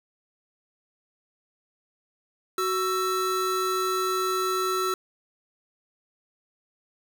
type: tone pair together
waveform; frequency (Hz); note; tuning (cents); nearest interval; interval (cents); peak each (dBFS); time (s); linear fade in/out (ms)
square; 372.4 / 1327.1; F#4 / E6; +11 / +11; octave + minor seventh; 2200; -28 / -27; 2.58-4.94; 2
effects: none